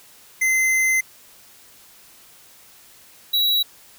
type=tone pair in turn; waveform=square; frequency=2064 / 3896 Hz; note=C7 / B7; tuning=-24 / -24 cents; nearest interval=major seventh; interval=1100 cents; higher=second; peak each=-17 / -17 dBFS; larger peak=neither; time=0.41-1.01 / 3.33-3.63 s; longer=first; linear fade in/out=10 ms; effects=white hiss -49 dBFS RMS until 3.98 s